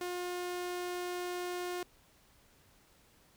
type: tone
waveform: sawtooth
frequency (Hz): 356.9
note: F4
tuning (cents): +38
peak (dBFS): -32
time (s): 0.01-1.83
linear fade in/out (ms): 2
effects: pink hiss -65 dBFS RMS until 3.36 s